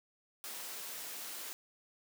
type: high-pass noise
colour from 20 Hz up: white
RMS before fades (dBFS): -44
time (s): 0.44-1.53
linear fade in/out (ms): 0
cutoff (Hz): 260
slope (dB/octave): 12
effects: none